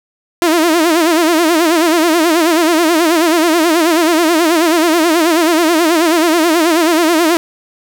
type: tone with vibrato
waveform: sawtooth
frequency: 329.6 Hz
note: E4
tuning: in tune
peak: -5 dBFS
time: 0.42-7.37 s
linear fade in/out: 0 ms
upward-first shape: sine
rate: 9.3 Hz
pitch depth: 120 cents each way
effects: none